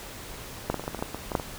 clicks, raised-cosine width 1 ms, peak -10 / -14 / -20 / -25 / -16 / -18 / -21 / -13 / -18 / -16 / -8 / -18 dBFS, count 12, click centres 0.7 / 0.743 / 0.796 / 0.839 / 0.879 / 0.947 / 0.991 / 1.025 / 1.146 / 1.318 / 1.352 / 1.398 s, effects pink hiss -41 dBFS RMS until 1.58 s

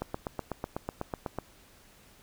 click train, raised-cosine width 1 ms, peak -18 dBFS, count 12, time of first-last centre 0.02-1.386 s, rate 8.05 Hz, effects pink hiss -58 dBFS RMS until 2.22 s

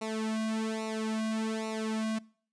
sawtooth tone with flanger, 220 Hz, A3, in tune, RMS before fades -33 dBFS, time 0.01-2.19 s, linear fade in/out 10 ms, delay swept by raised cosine 0.61 to 2.31 ms, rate 1.2 Hz, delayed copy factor -0.95, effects noise-tail reverb RT60 0.5 s tail -24 dB re dry + resampled to 22050 Hz

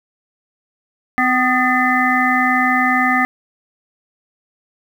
harmonic tone with a mistuned harmonic, 254 Hz, B3, 49 cents sharp, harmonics 1 / 3 / 5 / 7 / 8, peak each -19 / -19 / -19 / -19 / -19 dBFS, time 1.18-3.25 s, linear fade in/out 0 ms, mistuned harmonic 5, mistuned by -52 cents, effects 7-bit

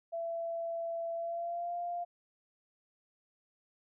sine tone with pitch glide, 670 to 697.6 Hz, E5 to F5, +28 to -2 cents, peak -34 dBFS, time 0.12-2.05 s, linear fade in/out 20 ms, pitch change +70 cents, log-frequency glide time 1.14-1.75 s, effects none

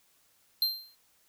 square tone with exponential decay, 4156 Hz, C8, 12 cents flat, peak -22 dBFS, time 0.62-0.95 s, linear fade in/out 1 ms, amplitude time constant 70 ms, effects white hiss -67 dBFS RMS until 1.28 s

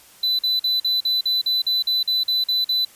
triangle tone bursts, 4000 Hz, B7, 21 cents sharp, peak -16 dBFS, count 13, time 0.23-2.85 s, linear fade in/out 5 ms, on 160 ms, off 45 ms, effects white hiss -49 dBFS RMS until 2.95 s + resampled to 32000 Hz

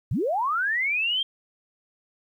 sine linear sweep, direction up, 81.4 to 3220 Hz, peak -22 dBFS, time 0.11-1.23 s, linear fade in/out 5 ms, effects 10-bit

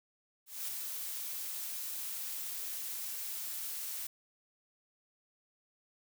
blue noise with ADSR envelope, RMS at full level -37 dBFS, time 0.46-4.07 s, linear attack 220 ms, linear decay 6 ms, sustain -3 dB, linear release 4 ms, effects none

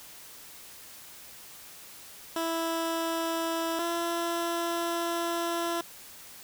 15% pulse tone pair in turn, 329.6 / 339.3 Hz, E4 / F4, 0 / -50 cents, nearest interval minor second, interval 50 cents, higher second, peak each -22 / -22 dBFS, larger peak neither, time 2.36-3.79 / 3.79-5.81 s, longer second, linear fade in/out 2 ms, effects white hiss -48 dBFS RMS until 6.43 s

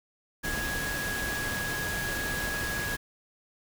sine tone in noise, 1661.2 Hz, G#6, in tune, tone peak -32 dBFS, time 0.43-2.97 s, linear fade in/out 20 ms, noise pink, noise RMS -34 dBFS, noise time 0.43-2.97 s, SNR -1 dB, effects none

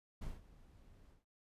brown noise with ADSR envelope, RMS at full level -43 dBFS, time 0.21-1.25 s, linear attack 12 ms, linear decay 180 ms, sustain -18 dB, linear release 150 ms, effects resampled to 32000 Hz

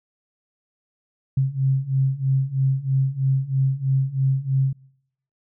sine beating tone pair, 132.5 / 135.6 Hz, C3 / C#3, +22 / -38 cents, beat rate 3.1 Hz, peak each -22 / -20 dBFS, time 1.37-4.73 s, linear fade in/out 5 ms, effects noise-tail reverb RT60 0.8 s tail -25 dB re dry

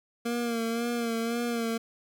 25% pulse tone with vibrato, 233.1 Hz, A#3, in tune, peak -24 dBFS, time 0.25-1.78 s, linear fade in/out 10 ms, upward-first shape sine, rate 1.9 Hz, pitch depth 42 cents each way, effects none

